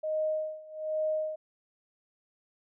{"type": "tone with tremolo", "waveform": "sine", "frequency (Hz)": 622, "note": "D#5", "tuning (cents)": -1, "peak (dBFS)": -26, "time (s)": [0.03, 1.36], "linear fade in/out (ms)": 10, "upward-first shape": "sine", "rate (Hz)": 1.2, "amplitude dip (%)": 90, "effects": []}